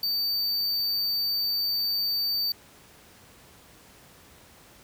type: tone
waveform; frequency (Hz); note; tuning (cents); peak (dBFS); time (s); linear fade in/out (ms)
square; 4599; D8; -37; -25; 0.03-2.52; 2
effects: pink hiss -53 dBFS RMS until 4.83 s + high-pass 60 Hz 12 dB/octave